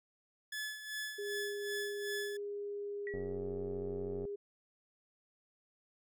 sawtooth tone with tremolo, 1718 Hz, A6, 42 cents flat, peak -34 dBFS, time 0.52-2.37 s, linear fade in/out 5 ms, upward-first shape sine, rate 2.6 Hz, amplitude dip 65%
sine tone with pitch glide, 408.5 to 405.9 Hz, G#4 to G#4, -29 to -40 cents, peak -38 dBFS, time 1.18-4.36 s, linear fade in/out 10 ms, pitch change -11 cents, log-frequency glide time 2.19-3.67 s
sine tone with exponential decay, 1933 Hz, B6, 38 cents flat, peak -39 dBFS, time 3.07-3.38 s, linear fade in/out 1 ms, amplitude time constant 66 ms
click train, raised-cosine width 2 ms, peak -32 dBFS, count 104, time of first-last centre 3.14-4.252 s, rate 92.6 Hz
effects none

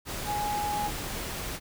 sine tone in noise, 830.6 Hz, G#5, in tune, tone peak -28 dBFS, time 0.25-0.91 s, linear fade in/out 50 ms, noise pink, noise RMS -35 dBFS, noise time 0.05-1.6 s, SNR +4 dB, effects none

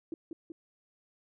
sine tone with echo, 328.3 Hz, E4, 7 cents flat, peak -34 dBFS, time 0.12-0.14 s, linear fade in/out 2 ms, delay 190 ms, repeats 2, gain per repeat -3 dB, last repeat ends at 0.52 s, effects none

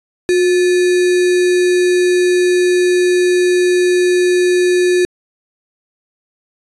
sine tone with sample-and-hold, 360 Hz, F#4, 47 cents flat, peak -9 dBFS, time 0.29-5.05 s, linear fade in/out 0 ms, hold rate 2100 Hz, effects resampled to 24000 Hz

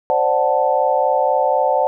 sine chord, D dominant seventh, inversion third, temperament equal, 523.3 / 587.3 / 740 / 880 Hz, C5 / D5 / F#5 / A5, 0 / 0 / 0 / 0 cents, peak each -19 dBFS, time 0.1-1.87 s, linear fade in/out 0 ms, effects none

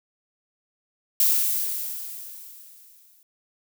violet noise with exponential decay, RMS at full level -18 dBFS, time 1.2-3.23 s, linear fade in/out 2 ms, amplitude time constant 440 ms, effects none

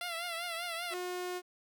10% pulse tone with vibrato, 684 Hz, F5, 36 cents flat, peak -28 dBFS, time 0.01-0.94 s, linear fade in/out 2 ms, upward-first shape triangle, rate 5.1 Hz, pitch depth 84 cents each way
sawtooth tone, 360 Hz, F#4, 47 cents flat, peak -32 dBFS, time 0.9-1.42 s, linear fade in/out 50 ms
effects none

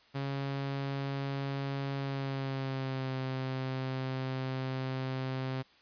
sawtooth tone with pitch glide, 138 to 131.24 Hz, C#3 to C3, -7 to +6 cents, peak -29 dBFS, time 0.14-5.63 s, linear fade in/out 20 ms, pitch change -87 cents, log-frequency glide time 1.96-3.15 s, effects white hiss -62 dBFS RMS until 5.81 s + resampled to 11025 Hz

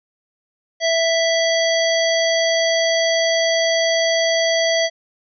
harmonic tone, 659.3 Hz, E5, in tune, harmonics 1 / 3 / 5 / 7 / 9, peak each -17 / -22 / -24 / -25 / -27 dBFS, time 0.8-4.9 s, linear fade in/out 50 ms, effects none

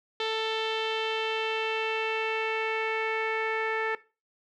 sawtooth tone with low-pass filter sweep, 442.4 Hz, A4, 9 cents sharp, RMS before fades -29 dBFS, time 0.2-3.95 s, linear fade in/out 2 ms, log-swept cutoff 3500 to 2000 Hz, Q 3.8, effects noise-tail reverb RT60 0.3 s tail -18 dB re dry

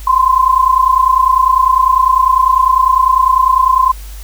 sine tone pair together, 1023 / 1053 Hz, C6 / C6, -39 / +11 cents, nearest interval minor second, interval 50 cents, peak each -10 dBFS, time 0.07-3.92 s, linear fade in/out 5 ms, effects added 50 Hz sine -26 dBFS peak until 4.23 s + white hiss -38 dBFS RMS until 4.23 s

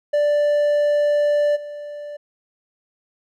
triangle tone with level steps, 587.3 Hz, D5, in tune, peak -13 / -28 dBFS, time 0.13-2.17 s, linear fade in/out 10 ms, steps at 1.55 s, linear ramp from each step 20 ms, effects none

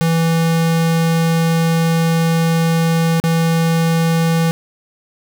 square tone with dropouts, 164.81 Hz, E3, in tune, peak -13 dBFS, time 0.01-4.51 s, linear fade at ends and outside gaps 0 ms, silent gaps 3.2-3.239 s, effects none

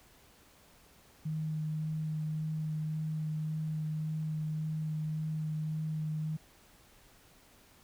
sine tone with vibrato, 155.56 Hz, D#3, in tune, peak -32 dBFS, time 1.25-6.37 s, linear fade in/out 10 ms, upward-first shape sine, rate 1.8 Hz, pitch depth 10 cents each way, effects pink hiss -61 dBFS RMS until 7.83 s

